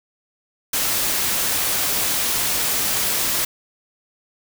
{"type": "noise", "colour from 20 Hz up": "white", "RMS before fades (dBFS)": -21, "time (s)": [0.73, 3.45], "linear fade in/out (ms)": 5, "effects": []}